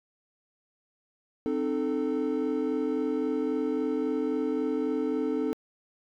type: chord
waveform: triangle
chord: A diminished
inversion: first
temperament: equal with one note detuned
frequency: 261.6 / 305.3 / 440 Hz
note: C4 / Eb4 / A4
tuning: 0 / -33 / 0 cents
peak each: -28 dBFS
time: 1.46-5.53 s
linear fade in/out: 0 ms
effects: tanh soft clip ceiling -15 dBFS